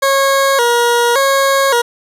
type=tone with vibrato; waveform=20% pulse; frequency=510 Hz; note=C5; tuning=44 cents flat; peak=-5 dBFS; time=0.02-1.82 s; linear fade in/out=10 ms; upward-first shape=square; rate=0.88 Hz; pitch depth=120 cents each way; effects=resampled to 32000 Hz + 7-bit